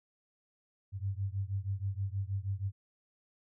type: beating tone pair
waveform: sine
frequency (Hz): 95.4 / 101.7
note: G2 / G#2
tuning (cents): -47 / -36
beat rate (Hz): 6.3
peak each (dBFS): -35 / -36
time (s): 0.92-2.72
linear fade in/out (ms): 50
effects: none